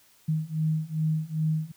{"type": "beating tone pair", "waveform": "sine", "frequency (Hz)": [155.56, 158.06], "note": ["D#3", "D#3"], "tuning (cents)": [0, 28], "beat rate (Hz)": 2.5, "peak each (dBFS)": [-28, -27], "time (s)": [0.28, 1.72], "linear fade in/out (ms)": 10, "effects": ["white hiss -60 dBFS RMS until 1.76 s"]}